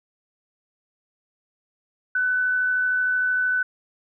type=tone with amplitude modulation; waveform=sine; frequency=1500 Hz; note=F#6; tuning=23 cents sharp; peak=-18 dBFS; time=2.15-3.63 s; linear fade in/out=5 ms; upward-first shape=sine; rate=73.1 Hz; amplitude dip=25%; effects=none